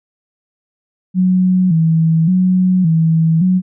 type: tone with vibrato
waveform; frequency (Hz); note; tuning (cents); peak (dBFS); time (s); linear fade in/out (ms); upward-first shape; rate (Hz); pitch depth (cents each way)
sine; 172.8; F3; -18; -9; 1.14-3.62; 50; square; 0.88; 110
effects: none